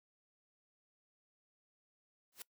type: noise with exponential growth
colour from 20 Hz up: white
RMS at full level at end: -43 dBFS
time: 2.32-2.42 s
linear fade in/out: 2 ms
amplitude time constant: 21 ms
effects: noise-tail reverb RT60 0.1 s tail -21 dB re dry + high-pass 150 Hz 12 dB/octave